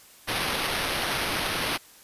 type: noise with sample-and-hold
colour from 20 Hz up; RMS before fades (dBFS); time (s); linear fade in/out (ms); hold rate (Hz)
violet; -28; 0.27-1.78; 20; 7350
effects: white hiss -52 dBFS RMS until 2.03 s + resampled to 32000 Hz